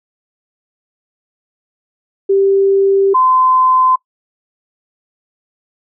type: tone pair in turn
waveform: sine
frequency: 392 / 1027.9 Hz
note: G4 / C6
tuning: 0 / -31 cents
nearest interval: octave + perfect fourth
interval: 1669 cents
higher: second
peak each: -8 dBFS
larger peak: neither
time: 2.29-3.14 / 3.14-3.96 s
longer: first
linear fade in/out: 10 ms
effects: noise-tail reverb RT60 0.1 s tail -22 dB re dry